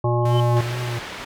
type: harmonic tone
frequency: 120 Hz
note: B2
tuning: 49 cents flat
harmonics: 1 / 3 / 5 / 7 / 9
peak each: -19 / -24 / -26 / -27 / -29 dBFS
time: 0.04-0.61 s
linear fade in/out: 5 ms
type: tone with exponential growth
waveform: sine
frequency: 3062 Hz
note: G7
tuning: 41 cents flat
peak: -25 dBFS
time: 0.22-0.4 s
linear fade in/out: 1 ms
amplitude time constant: 38 ms
type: tone with vibrato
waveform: square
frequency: 120 Hz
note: B2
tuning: 49 cents flat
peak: -25 dBFS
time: 0.25-0.99 s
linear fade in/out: 5 ms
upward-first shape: triangle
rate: 2.3 Hz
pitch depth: 51 cents each way
type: low-pass noise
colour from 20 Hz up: white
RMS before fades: -34 dBFS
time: 0.56-1.25 s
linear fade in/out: 10 ms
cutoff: 2600 Hz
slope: 12 dB/octave
effects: none